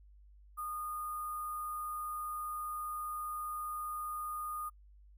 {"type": "tone with sample-and-hold", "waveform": "sine", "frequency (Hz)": 1225, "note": "D#6", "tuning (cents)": -27, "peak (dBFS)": -37, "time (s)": [0.57, 4.7], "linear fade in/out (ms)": 20, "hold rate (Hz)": 11025, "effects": ["noise-tail reverb RT60 0.1 s tail -26 dB re dry", "added 50 Hz sine -56 dBFS peak until 5.17 s"]}